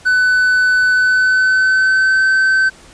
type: tone with pitch glide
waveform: triangle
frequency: 1500 to 1539.5 Hz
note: F#6 to G6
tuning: +23 to -32 cents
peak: -8 dBFS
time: 0.05-2.7 s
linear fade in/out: 20 ms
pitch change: +45 cents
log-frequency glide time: 0.87-2.24 s
effects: pink hiss -42 dBFS RMS until 2.93 s + resampled to 22050 Hz